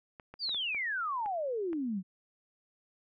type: clicks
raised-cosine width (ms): 0.5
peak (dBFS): -32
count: 7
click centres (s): 0.198 / 0.34 / 0.493 / 0.546 / 0.747 / 1.26 / 1.731
type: exponential sweep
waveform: sine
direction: down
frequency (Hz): 4904 to 176.2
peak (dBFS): -31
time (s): 0.39-2.03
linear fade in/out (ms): 50
effects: none